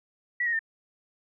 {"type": "tone with pitch steps", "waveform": "sine", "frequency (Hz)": [1943, 1872.5, 1804.5], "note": ["B6", "A#6", "A6"], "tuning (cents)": [-29, 7, 43], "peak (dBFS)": -24, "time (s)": [0.4, 0.592], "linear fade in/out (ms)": 5, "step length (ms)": 64, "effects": []}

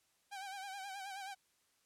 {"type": "tone with vibrato", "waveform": "sawtooth", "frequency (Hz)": 782, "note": "G5", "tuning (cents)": -4, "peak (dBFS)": -40, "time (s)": [0.31, 1.35], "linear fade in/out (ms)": 20, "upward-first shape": "sine", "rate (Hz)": 9.4, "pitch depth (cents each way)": 65, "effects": ["white hiss -75 dBFS RMS until 1.85 s", "low-pass 11000 Hz 12 dB/octave"]}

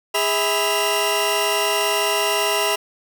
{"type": "tone cluster", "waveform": "sawtooth", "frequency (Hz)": [410.1, 650, 994, 2785], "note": ["G#4", "E5", "B5", "F7"], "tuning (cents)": [-22, -24, 11, -5], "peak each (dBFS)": -20, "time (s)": [0.14, 2.76], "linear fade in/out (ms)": 10, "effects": []}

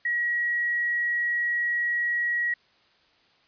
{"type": "tone", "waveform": "sine", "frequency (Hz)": 1910, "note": "A#6", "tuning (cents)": 42, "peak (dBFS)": -23, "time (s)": [0.05, 2.54], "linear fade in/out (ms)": 5, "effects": ["white hiss -62 dBFS RMS until 3.47 s", "resampled to 11025 Hz"]}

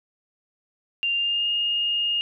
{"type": "tone with pitch glide", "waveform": "sine", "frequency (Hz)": [2789, 2841], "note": ["F7", "F7"], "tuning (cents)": [-3, 29], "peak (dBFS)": -21, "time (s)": [1.03, 2.21], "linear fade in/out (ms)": 0, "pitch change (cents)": 32, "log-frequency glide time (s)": [1.14, 1.49], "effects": []}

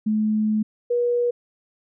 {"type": "tone pair in turn", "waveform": "sine", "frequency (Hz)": [214.9, 482.4], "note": ["A3", "B4"], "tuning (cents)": [-41, -41], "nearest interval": "octave + major second", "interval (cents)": 1400, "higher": "second", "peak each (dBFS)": -18, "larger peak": "neither", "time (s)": [[0.06, 0.63], [0.9, 1.31]], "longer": "first", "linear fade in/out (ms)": 10, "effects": []}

